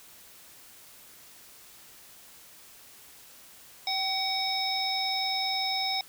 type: harmonic tone with a mistuned harmonic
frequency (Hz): 754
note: F#5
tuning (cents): +32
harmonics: 1 / 3 / 5 / 7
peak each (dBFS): -32 / -35 / -32 / -31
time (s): 3.87-6.01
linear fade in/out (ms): 2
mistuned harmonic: 1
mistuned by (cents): +31
effects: white hiss -52 dBFS RMS until 6.08 s